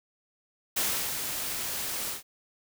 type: noise with ADSR envelope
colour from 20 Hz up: white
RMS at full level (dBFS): -27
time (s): 0.76-2.23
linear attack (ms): 11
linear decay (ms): 330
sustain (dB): -6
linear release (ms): 130
effects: none